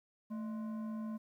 sine tone with frequency modulation, 220 Hz, A3, in tune, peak -35 dBFS, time 0.3-1.18 s, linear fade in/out 20 ms, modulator 825 Hz, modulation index 0.3, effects tanh soft clip ceiling -37 dBFS + 12-bit

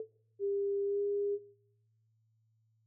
sine tone with exponential decay, 440 Hz, A4, in tune, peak -33 dBFS, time 0-0.12 s, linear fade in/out 2 ms, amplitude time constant 25 ms
sine tone with pitch glide, 399.8 to 405.6 Hz, G4 to G#4, +34 to -41 cents, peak -30 dBFS, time 0.39-1.39 s, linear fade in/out 50 ms, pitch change +25 cents, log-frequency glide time 0.84-1.01 s
effects noise-tail reverb RT60 0.8 s tail -22 dB re dry + added 111 Hz sine -70 dBFS peak until 2.86 s

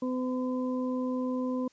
harmonic tone, 254.1 Hz, B3, 49 cents sharp, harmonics 1 / 2 / 4, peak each -29 / -35 / -41 dBFS, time 0.02-1.68 s, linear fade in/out 5 ms, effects white hiss -65 dBFS RMS until 1.72 s + resampled to 16000 Hz

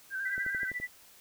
sine tone with vibrato, 1567 Hz, G6, 1 cent flat, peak -32 dBFS, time 0.1-0.72 s, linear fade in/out 50 ms, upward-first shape square, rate 10 Hz, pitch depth 36 cents each way
sine tone with tremolo, 1975.5 Hz, B6, in tune, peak -30 dBFS, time 0.25-0.88 s, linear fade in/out 10 ms, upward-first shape triangle, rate 14 Hz, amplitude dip 100%
click train, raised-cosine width 2 ms, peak -32 dBFS, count 6, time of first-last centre 0.38-0.8 s, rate 11.9 Hz
effects white hiss -57 dBFS RMS until 1.2 s

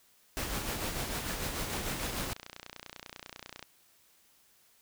pink noise with tremolo, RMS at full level -34 dBFS, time 0.37-2.33 s, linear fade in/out 0 ms, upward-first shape sine, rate 6.7 Hz, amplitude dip 40%
click train, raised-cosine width 0.2 ms, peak -25 dBFS, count 59, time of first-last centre 1.7-3.627 s, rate 30.1 Hz
effects white hiss -65 dBFS RMS until 4.81 s

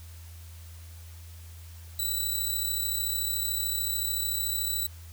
5% pulse tone with amplitude modulation, 3951 Hz, B7, in tune, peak -18 dBFS, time 1.99-4.87 s, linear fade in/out 5 ms, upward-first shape sine, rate 33.6 Hz, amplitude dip 40%, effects added 83 Hz sine -43 dBFS peak until 5.12 s + white hiss -54 dBFS RMS until 5.12 s

